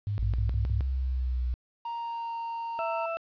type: tone bursts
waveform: sine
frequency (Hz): 102.3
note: G#2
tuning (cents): -26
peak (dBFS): -27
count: 5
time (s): 0.07-0.808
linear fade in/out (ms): 0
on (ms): 110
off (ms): 47
type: exponential two-way sweep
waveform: sine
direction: up then down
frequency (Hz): 55.9 to 66.5 to 61.1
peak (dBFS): -26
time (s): 0.19-1.54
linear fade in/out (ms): 0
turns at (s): 0.78
type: tone with pitch glide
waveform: triangle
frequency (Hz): 933 to 923.9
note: A#5 to A#5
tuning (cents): +1 to -16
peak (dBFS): -30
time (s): 1.85-3.06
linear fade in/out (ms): 5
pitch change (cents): -17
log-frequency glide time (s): 1.98-2.36
type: harmonic tone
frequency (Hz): 663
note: E5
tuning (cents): +10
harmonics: 1 / 2 / 4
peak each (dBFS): -31 / -35 / -40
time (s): 2.79-3.17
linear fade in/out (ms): 0
effects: resampled to 11025 Hz + 10-bit